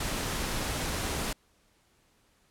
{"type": "noise", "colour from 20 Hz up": "pink", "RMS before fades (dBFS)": -32, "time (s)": [0, 1.33], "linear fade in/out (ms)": 5, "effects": ["pink hiss -67 dBFS RMS until 2.5 s", "low-pass 12000 Hz 12 dB/octave"]}